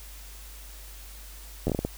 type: slowing click train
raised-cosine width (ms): 2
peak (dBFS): -13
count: 7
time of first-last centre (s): 1.67-1.85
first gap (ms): 11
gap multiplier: 1.4
effects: added 50 Hz sine -43 dBFS peak until 1.97 s + white hiss -48 dBFS RMS until 1.97 s